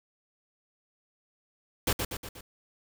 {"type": "noise with echo", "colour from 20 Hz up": "pink", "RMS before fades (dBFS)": -26, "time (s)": [1.87, 1.93], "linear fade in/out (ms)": 5, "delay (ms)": 120, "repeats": 4, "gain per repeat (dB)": -5, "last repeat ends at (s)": 2.41, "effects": []}